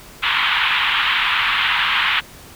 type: band-pass noise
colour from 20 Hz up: white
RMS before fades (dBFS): -18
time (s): 0.22-2.21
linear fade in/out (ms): 20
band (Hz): 910 to 3400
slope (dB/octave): 48
effects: pink hiss -41 dBFS RMS until 2.55 s